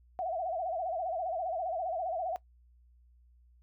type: tone with vibrato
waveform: sine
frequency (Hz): 698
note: F5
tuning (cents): -1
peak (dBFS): -31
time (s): 0.19-2.36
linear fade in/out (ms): 0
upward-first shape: sine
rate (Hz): 15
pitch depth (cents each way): 150
effects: noise-tail reverb RT60 0.1 s tail -18 dB re dry + added 60 Hz sine -59 dBFS peak until 3.62 s